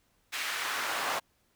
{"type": "noise with high-pass filter sweep", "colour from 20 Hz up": "brown", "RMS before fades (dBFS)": -33, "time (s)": [0.32, 1.2], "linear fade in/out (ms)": 20, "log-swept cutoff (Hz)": [2100, 860], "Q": 1.2, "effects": ["pink hiss -71 dBFS RMS until 1.55 s"]}